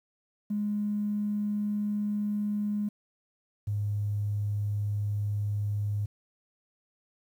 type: tone pair in turn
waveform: triangle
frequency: 207.7 / 103.34 Hz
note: G#3 / G#2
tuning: 0 / -8 cents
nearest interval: octave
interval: 1208 cents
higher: first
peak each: -23 dBFS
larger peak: neither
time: 0.5-2.89 / 3.67-6.06 s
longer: neither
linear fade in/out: 10 ms
effects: tanh soft clip ceiling -25 dBFS + 10-bit